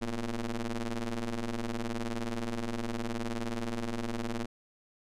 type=ring-modulated tone; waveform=sawtooth; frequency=114.4 Hz; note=A#2; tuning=32 cents flat; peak=-25 dBFS; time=0.01-4.46 s; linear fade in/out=10 ms; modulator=124 Hz; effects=low-pass 9000 Hz 12 dB/octave